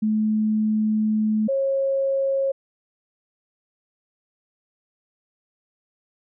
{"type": "tone pair in turn", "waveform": "sine", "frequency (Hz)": [215.6, 543.3], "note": ["A3", "C#5"], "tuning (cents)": [-35, -35], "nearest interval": "octave + major third", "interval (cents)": 1600, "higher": "second", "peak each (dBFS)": [-18, -19], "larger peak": "first", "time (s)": [[0.02, 1.48], [1.48, 2.52]], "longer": "first", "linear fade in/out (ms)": 10, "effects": []}